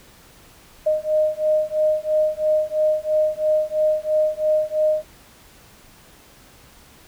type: beating tone pair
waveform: sine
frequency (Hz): 615 / 618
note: D#5 / D#5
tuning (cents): -20 / -12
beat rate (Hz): 3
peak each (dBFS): -20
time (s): 0.86-5.04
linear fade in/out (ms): 10
effects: pink hiss -49 dBFS RMS until 7.07 s